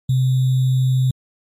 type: tone with sample-and-hold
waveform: sine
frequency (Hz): 129.5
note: C3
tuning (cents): -17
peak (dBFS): -13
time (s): 0.09-1.11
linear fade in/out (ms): 5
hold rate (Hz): 3675
effects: MP3 64 kbps